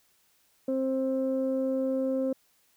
sine tone pair together, 264 / 528 Hz, C4 / C5, +16 / +16 cents, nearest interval octave, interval 1200 cents, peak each -27 dBFS, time 0.68-2.33 s, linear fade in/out 5 ms, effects tanh soft clip ceiling -20 dBFS + white hiss -67 dBFS RMS until 2.76 s

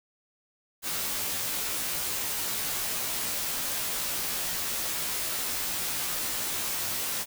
white noise with comb filter, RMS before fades -31 dBFS, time 0.82-7.26 s, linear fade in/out 50 ms, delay 15 ms, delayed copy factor -0.9, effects none

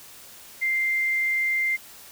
sine tone, 2093 Hz, C7, in tune, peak -21 dBFS, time 0.61-1.77 s, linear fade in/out 20 ms, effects white hiss -46 dBFS RMS until 2.11 s

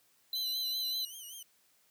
square tone, 4018 Hz, B7, 29 cents sharp, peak -33 dBFS, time 0.33-1.05 s, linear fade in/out 2 ms
10% pulse tone with vibrato, 3040 Hz, F#7, 46 cents sharp, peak -37 dBFS, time 0.35-1.43 s, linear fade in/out 5 ms, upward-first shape sine, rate 5.2 Hz, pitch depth 94 cents each way
effects white hiss -69 dBFS RMS until 1.9 s + high-pass 80 Hz 12 dB/octave

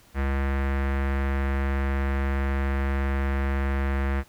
square tone with low-pass filter, 68.4 Hz, C#2, 23 cents flat, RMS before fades -25 dBFS, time 0.14-4.24 s, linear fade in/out 50 ms, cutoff 1900 Hz, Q 2.4, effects pink hiss -56 dBFS RMS until 4.28 s

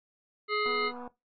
harmonic tone, 420 Hz, G#4, 19 cents sharp, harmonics 1 / 3 / 5 / 7 / 9 / 10, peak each -31 / -31 / -33 / -43 / -45 / -38 dBFS, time 0.48-0.92 s, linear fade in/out 50 ms
click train, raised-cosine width 1 ms, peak -31 dBFS, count 103, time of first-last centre 0.66-1.076 s, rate 245 Hz
effects noise-tail reverb RT60 0.2 s tail -18 dB re dry + AAC 32 kbps

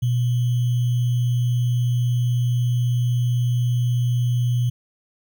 sine tone with sample-and-hold, 121.9 Hz, B2, 22 cents flat, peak -17 dBFS, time 0.02-4.7 s, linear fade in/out 10 ms, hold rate 3150 Hz, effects none

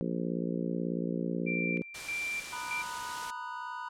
harmonic tone, 58.27 Hz, A#1, in tune, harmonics 3 / 4 / 5 / 6 / 7 / 8 / 9, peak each -34 / -36 / -38 / -40 / -41 / -42 / -43 dBFS, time 0.01-1.82 s, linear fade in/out 0 ms
sine tone with tremolo, 2357 Hz, D7, 6 cents sharp, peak -32 dBFS, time 1.46-2.83 s, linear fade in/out 20 ms, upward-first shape square, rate 1.6 Hz, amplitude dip 75%
white noise, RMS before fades -41 dBFS, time 1.94-3.31 s, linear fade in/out 10 ms
triangle chord, B major seventh, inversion third, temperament just, 926 / 987.8 / 1234.7 / 1481.6 Hz, A#5 / B5 / D#6 / F#6, -12 / 0 / -14 / +2 cents, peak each -42 / -38 / -44 / -42 dBFS, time 2.52-3.89 s, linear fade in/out 10 ms
effects low-pass 8000 Hz 12 dB/octave

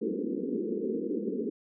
white band-pass noise, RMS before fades -32 dBFS, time 0.01-1.5 s, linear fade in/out 10 ms, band 190 to 470 Hz, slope 96 dB/octave, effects none

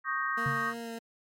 sine chord, Eb dominant seventh, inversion third, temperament equal, 1108.7 / 1244.5 / 1568 / 1864.7 Hz, Db6 / Eb6 / G6 / Bb6, 0 / 0 / 0 / 0 cents, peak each -34 dBFS, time 0.04-0.74 s, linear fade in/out 50 ms
20% pulse tone with vibrato, 231.1 Hz, A#3, 15 cents flat, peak -32 dBFS, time 0.37-0.99 s, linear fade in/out 10 ms, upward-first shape sine, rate 3.1 Hz, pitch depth 14 cents each way
sine tone with exponential decay, 137.2 Hz, C#3, 17 cents flat, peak -27 dBFS, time 0.46-0.81 s, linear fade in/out 2 ms, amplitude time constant 75 ms
effects MP3 64 kbps

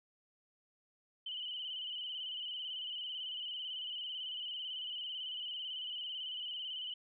sine tone with vibrato, 3001 Hz, F#7, 24 cents sharp, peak -39 dBFS, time 1.26-6.94 s, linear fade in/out 5 ms, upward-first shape square, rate 18 Hz, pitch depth 44 cents each way, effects none

